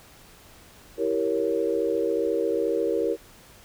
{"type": "chord", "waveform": "sine", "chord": "E diminished seventh", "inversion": "none", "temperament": "equal", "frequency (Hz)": [329.6, 392, 466.2, 554.4], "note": ["E4", "G4", "Bb4", "Db5"], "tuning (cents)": [0, 0, 0, 0], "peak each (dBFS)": [-29, -28, -25, -30], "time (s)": [0.97, 3.17], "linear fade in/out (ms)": 50, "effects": ["pink hiss -51 dBFS RMS until 3.64 s"]}